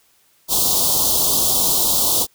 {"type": "band-stop noise", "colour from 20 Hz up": "white", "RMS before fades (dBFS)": -17, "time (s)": [0.48, 2.27], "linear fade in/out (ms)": 50, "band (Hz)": [1100, 3300], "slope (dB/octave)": 48, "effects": ["white hiss -58 dBFS RMS until 2.34 s"]}